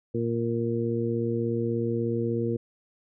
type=harmonic tone; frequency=116.54 Hz; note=A#2; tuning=in tune; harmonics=1 / 2 / 3 / 4; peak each=-30 / -30 / -30 / -30 dBFS; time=0.14-2.57 s; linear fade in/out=10 ms; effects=none